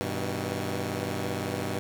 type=chord; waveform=10% pulse; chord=G augmented; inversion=none; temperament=equal with one note detuned; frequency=98 / 123.47 / 158.74 Hz; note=G2 / B2 / D#3; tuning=0 / 0 / +35 cents; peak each=-24 / -26 / -28 dBFS; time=0.01-1.79 s; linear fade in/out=0 ms; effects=none